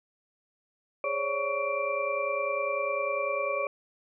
sine tone cluster, 415 / 541 / 571 / 1125 / 2359 Hz, G#4 / C#5 / D5 / C#6 / D7, -1 / -42 / -49 / +25 / +7 cents, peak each -39 / -33 / -31 / -33 / -34 dBFS, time 1.04-3.67 s, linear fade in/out 2 ms, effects none

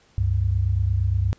sine tone pair together, 69.43 / 98 Hz, C#2 / G2, +3 / 0 cents, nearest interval tritone, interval 597 cents, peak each -23 / -20 dBFS, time 0.18-1.33 s, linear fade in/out 0 ms, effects pink hiss -58 dBFS RMS until 1.38 s + resampled to 16000 Hz

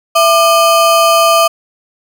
square ring-modulated tone, 932.3 Hz, A#5, in tune, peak -4 dBFS, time 0.15-1.48 s, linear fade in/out 10 ms, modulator 267 Hz, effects none

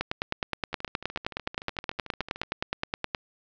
two click trains, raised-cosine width 0.3 ms, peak -23 / -11 dBFS, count 24 / 31, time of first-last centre 0.73-2.434 / 0.01-3.148 s, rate 13.5 / 9.56 Hz, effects resampled to 16000 Hz + 8-bit

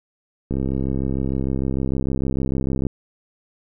click train, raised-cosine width 3 ms, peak -11 dBFS, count 158, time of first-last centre 0.51-2.867 s, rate 66.6 Hz, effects none

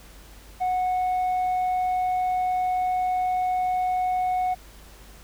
triangle tone with tanh clipping, 735 Hz, F#5, 12 cents flat, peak -22 dBFS, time 0.6-4.55 s, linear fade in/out 20 ms, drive 7 dB, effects added 50 Hz sine -47 dBFS peak until 5.23 s + pink hiss -50 dBFS RMS until 5.23 s

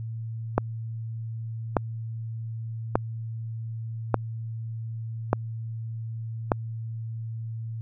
click train, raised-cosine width 1 ms, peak -5 dBFS, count 6, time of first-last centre 0.58-6.518 s, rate 0.842 Hz, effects added 113 Hz sine -31 dBFS peak until 7.81 s

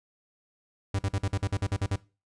45% pulse tone bursts, 98 Hz, G2, in tune, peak -25 dBFS, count 11, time 0.94-1.959 s, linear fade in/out 5 ms, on 49 ms, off 48 ms, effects noise-tail reverb RT60 0.3 s tail -19 dB re dry + resampled to 22050 Hz

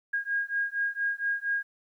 sine beating tone pair, 1628 / 1632.3 Hz, G#6 / G#6, -35 / -30 cents, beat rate 4.3 Hz, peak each -30 dBFS, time 0.13-1.63 s, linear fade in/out 10 ms, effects 11-bit

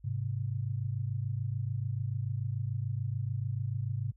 sine tone pair together, 103.93 / 130.81 Hz, G#2 / C3, +2 / 0 cents, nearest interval major third, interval 398 cents, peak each -33 / -34 dBFS, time 0.04-4.12 s, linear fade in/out 10 ms, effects added 50 Hz sine -58 dBFS peak until 4.16 s

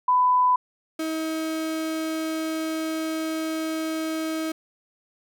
sine / 35% pulse tone pair in turn, 999 / 318.5 Hz, B5 / D#4, +20 / +41 cents, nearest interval octave + minor sixth, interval 1979 cents, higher first, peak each -16 / -24 dBFS, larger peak first, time 0.08-0.56 / 0.99-4.52 s, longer second, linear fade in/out 5 ms, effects none

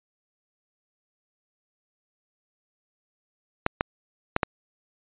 clicks, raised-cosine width 0.5 ms, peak -6 dBFS, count 4, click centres 3.664 / 3.809 / 4.364 / 4.432 s, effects resampled to 8000 Hz

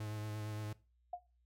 45% pulse tone with vibrato, 106.5 Hz, G#2, 44 cents sharp, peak -40 dBFS, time 0-0.73 s, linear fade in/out 5 ms, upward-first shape sine, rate 8.7 Hz, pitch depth 22 cents each way
sine tone with exponential decay, 710 Hz, F5, 28 cents sharp, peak -35 dBFS, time 1.13-1.22 s, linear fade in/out 5 ms, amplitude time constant 18 ms
effects noise-tail reverb RT60 0.3 s tail -19 dB re dry + added 60 Hz sine -70 dBFS peak until 1.45 s

